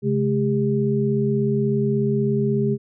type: tone cluster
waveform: sine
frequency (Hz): 135.4 / 211.9 / 401.2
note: C#3 / G#3 / G4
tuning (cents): -40 / +35 / +40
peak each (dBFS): -22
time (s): 0.02-2.78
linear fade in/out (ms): 50
effects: none